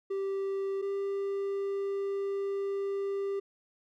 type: tone pair in turn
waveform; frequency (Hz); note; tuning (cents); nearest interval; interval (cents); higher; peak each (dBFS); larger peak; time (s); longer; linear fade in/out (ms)
triangle; 390.8 / 395.8; G4 / G4; -5 / +17; unison; 22; second; -28; neither; 0.1-0.82 / 0.82-3.4; second; 10
effects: none